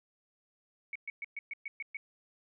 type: tone bursts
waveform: sine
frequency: 2231 Hz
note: C#7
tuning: 11 cents sharp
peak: -36 dBFS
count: 8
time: 0.93-1.97 s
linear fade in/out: 2 ms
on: 25 ms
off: 120 ms
effects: none